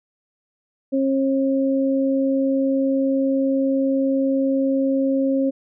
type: tone pair together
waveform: sine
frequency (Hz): 270 / 540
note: C#4 / C#5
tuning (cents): -45 / -45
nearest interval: octave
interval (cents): 1200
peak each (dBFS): -18 / -22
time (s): 0.92-5.51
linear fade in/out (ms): 20
effects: none